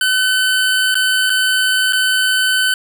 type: tone with dropouts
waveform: 25% pulse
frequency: 1517 Hz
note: F#6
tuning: 43 cents sharp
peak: -9 dBFS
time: 0.01-2.74 s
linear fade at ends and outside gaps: 2 ms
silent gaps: 0.944-0.953 / 1.297-1.301 / 1.925-1.931 s
effects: none